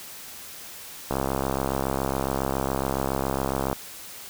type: click train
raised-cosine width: 1 ms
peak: -11 dBFS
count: 177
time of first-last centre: 1.11-3.729 s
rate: 67.2 Hz
effects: white hiss -41 dBFS RMS until 4.29 s